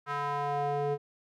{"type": "tone with band-pass filter sweep", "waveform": "square", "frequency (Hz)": 144, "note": "D3", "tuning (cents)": -34, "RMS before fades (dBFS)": -31, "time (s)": [0.06, 0.98], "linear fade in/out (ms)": 50, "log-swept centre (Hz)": [1300, 490], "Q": 2.7, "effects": []}